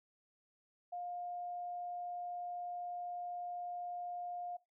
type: tone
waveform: sine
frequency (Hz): 708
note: F5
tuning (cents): +23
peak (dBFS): -40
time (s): 0.92-4.57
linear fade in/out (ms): 10
effects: noise-tail reverb RT60 0.2 s tail -19 dB re dry

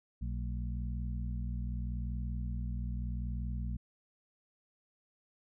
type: harmonic tone with a mistuned harmonic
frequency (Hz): 60.8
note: B1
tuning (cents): -26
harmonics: 1 / 2 / 3 / 4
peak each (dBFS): -35 / -41 / -45 / -47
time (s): 0.21-3.77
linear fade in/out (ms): 10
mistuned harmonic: 4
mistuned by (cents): -120
effects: none

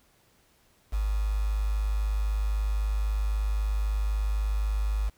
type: tone with quantisation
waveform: sine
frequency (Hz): 51.91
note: G#1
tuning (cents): 0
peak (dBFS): -24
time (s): 0.92-5.1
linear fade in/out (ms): 20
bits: 7
effects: pink hiss -64 dBFS RMS until 5.17 s

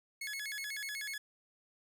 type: tone with vibrato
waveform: sawtooth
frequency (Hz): 1924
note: B6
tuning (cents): -46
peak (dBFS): -35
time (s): 0.21-1.18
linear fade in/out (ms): 5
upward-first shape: square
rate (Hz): 8.1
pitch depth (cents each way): 220
effects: none

